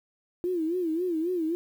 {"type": "tone with vibrato", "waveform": "sine", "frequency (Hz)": 340, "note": "F4", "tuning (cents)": -46, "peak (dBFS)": -25, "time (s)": [0.44, 1.55], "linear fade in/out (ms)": 0, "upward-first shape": "sine", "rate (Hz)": 3.7, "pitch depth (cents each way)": 140, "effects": ["9-bit"]}